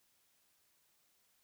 silence, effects white hiss -74 dBFS RMS until 1.43 s

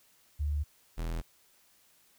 sine / 45% pulse tone pair in turn, 73.6 / 41.31 Hz, D2 / E1, +4 / +4 cents, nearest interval minor seventh, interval 1000 cents, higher first, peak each -28 / -32 dBFS, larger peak first, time 0.39-0.64 / 0.97-1.22 s, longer neither, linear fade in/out 20 ms, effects white hiss -65 dBFS RMS until 2.18 s

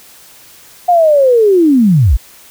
sine linear sweep, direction down, 724 to 43.92 Hz, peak -5 dBFS, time 0.88-2.17 s, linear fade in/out 10 ms, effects white hiss -40 dBFS RMS until 2.5 s

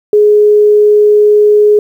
sine tone, 418.8 Hz, G#4, 15 cents sharp, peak -3 dBFS, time 0.13-1.79 s, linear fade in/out 2 ms, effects 7-bit

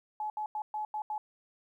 sine tone bursts at uneven times, 852 Hz, G#5, 44 cents sharp, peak -32 dBFS, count 6, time 0.2-0.3 / 0.37-0.46 / 0.55-0.62 / 0.74-0.85 / 0.94-1.02 / 1.1-1.18 s, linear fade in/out 2 ms, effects 12-bit

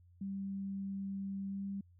sine tone with pitch glide, 195.7 to 197.52 Hz, G3 to G3, -3 to +13 cents, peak -37 dBFS, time 0.21-1.81 s, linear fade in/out 5 ms, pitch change +16 cents, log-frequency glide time 1.48-1.66 s, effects added 88 Hz sine -60 dBFS peak until 1.99 s

